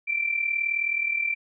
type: tone with amplitude modulation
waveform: sine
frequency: 2349 Hz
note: D7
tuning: in tune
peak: -20 dBFS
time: 0.07-1.35 s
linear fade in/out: 20 ms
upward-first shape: sine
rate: 39 Hz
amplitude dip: 70%
effects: none